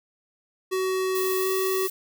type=tone with pitch glide; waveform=square; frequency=375.6 to 379.1 Hz; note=F#4 to F#4; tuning=+26 to +42 cents; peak=-24 dBFS; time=0.71-1.88 s; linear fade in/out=20 ms; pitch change=+16 cents; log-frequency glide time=1.38-1.48 s
type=noise; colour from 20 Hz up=violet; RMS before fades=-32 dBFS; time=1.15-1.9 s; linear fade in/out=5 ms
effects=none